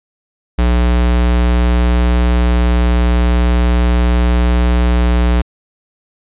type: tone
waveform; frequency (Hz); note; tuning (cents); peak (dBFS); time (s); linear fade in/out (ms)
square; 60.2; B1; -44; -10; 0.58-5.42; 10
effects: resampled to 8000 Hz